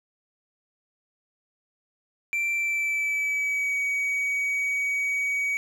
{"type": "tone with pitch glide", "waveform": "triangle", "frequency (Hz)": [2349, 2261], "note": ["D7", "C#7"], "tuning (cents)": [0, 34], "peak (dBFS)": -22, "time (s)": [2.33, 5.57], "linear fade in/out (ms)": 0, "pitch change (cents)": -66, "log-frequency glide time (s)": [2.52, 3.76], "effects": []}